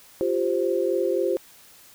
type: chord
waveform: sine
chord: F suspended second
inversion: none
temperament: just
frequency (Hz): 349.2 / 392.9 / 523.8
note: F4 / G4 / C5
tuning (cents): 0 / +4 / +2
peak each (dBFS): -25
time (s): 0.21-1.37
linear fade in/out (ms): 0
effects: white hiss -51 dBFS RMS until 1.94 s